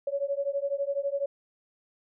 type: beating tone pair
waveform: sine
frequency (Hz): 554.4 / 566.4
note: C#5 / C#5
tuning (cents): 0 / +37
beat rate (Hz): 12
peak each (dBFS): -30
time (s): 0.07-1.26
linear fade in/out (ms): 5
effects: none